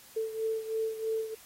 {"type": "beating tone pair", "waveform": "sine", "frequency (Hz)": [442.7, 445.8], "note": ["A4", "A4"], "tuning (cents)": [11, 23], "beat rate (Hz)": 3.1, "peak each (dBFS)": [-31, -36], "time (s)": [0.16, 1.35], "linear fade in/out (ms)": 10, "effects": ["white hiss -54 dBFS RMS until 1.45 s", "AAC 48 kbps"]}